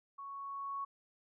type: tone with level ramp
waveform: sine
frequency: 1110 Hz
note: C#6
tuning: 2 cents sharp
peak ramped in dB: -44 to -36 dBFS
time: 0.18-0.85 s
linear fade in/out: 10 ms
effects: none